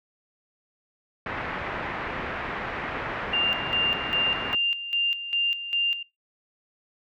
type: low-pass noise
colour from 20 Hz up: white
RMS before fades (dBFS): -32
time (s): 1.26-4.55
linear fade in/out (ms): 2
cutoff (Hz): 2100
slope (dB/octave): 24
type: tone with tremolo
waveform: sine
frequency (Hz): 2794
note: F7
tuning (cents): 0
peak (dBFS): -21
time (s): 3.33-6.03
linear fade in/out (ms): 5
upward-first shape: square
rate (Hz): 2.5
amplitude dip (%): 70
effects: noise-tail reverb RT60 0.2 s tail -20 dB re dry